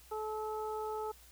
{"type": "harmonic tone", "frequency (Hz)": 431.6, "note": "A4", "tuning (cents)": -33, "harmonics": [1, 2, 3], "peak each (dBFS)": [-38, -40, -45], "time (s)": [0.11, 1.12], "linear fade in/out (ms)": 10, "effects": ["added 60 Hz sine -60 dBFS peak until 1.31 s", "white hiss -60 dBFS RMS until 1.31 s"]}